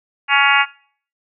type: harmonic tone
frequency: 280 Hz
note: C#4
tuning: 18 cents sharp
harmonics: 3 / 4 / 5 / 6 / 7 / 8 / 9 / 10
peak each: -19 / -19 / -19 / -19 / -19 / -19 / -19 / -19 dBFS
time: 0.28-0.66 s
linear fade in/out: 50 ms
effects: noise-tail reverb RT60 0.5 s tail -20 dB re dry